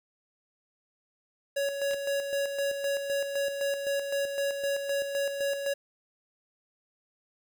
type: tone with tremolo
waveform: square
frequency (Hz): 559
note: C#5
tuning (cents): +14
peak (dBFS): -27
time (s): 1.56-5.74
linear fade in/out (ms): 10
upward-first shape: square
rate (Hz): 3.9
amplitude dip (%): 50
type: clicks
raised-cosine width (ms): 0.2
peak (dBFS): -25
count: 2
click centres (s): 1.911 / 1.935
effects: 10-bit